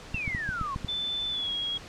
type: exponential sweep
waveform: sine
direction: down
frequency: 2762 to 1046.5 Hz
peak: -30 dBFS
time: 0.14-0.75 s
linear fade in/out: 5 ms
type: clicks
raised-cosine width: 5 ms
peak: -20 dBFS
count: 7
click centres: 0.145 / 0.278 / 0.349 / 0.491 / 0.613 / 0.761 / 0.847 s
type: tone with pitch glide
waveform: sine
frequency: 3520 to 3303 Hz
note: A7 to G#7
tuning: 0 to -10 cents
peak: -28 dBFS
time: 0.88-1.78 s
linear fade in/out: 10 ms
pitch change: -110 cents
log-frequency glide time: 1.3-1.5 s
effects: pink hiss -45 dBFS RMS until 1.88 s + low-pass 6000 Hz 12 dB/octave